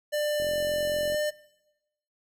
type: tone with pitch glide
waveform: square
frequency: 595 to 599.8 Hz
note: D5 to D5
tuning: +22 to +36 cents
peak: -26 dBFS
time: 0.12-1.31 s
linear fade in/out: 20 ms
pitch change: +14 cents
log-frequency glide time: 1.09-1.15 s
type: click train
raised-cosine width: 2 ms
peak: -28 dBFS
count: 34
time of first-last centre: 0.4-1.145 s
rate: 44.3 Hz
effects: noise-tail reverb RT60 0.9 s tail -19 dB re dry